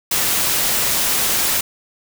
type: noise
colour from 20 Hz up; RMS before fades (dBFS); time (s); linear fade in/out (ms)
white; -18; 0.11-1.61; 5
effects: none